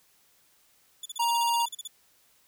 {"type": "tone bursts", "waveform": "20% pulse", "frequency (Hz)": 3465, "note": "A7", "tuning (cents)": -27, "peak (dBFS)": -29, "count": 14, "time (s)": [1.03, 1.876], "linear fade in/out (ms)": 5, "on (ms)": 27, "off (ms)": 36}
{"type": "tone", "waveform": "square", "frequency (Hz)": 938, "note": "A#5", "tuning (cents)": 11, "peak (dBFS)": -24, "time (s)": [1.19, 1.66], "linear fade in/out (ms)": 10}
{"effects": ["white hiss -64 dBFS RMS until 2.47 s"]}